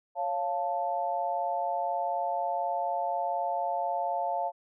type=chord; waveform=sine; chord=Db augmented; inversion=none; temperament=equal; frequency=554.4 / 698.5 / 880 Hz; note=Db5 / F5 / A5; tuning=0 / 0 / 0 cents; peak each=-35 / -30 / -32 dBFS; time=0.15-4.52 s; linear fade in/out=50 ms; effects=none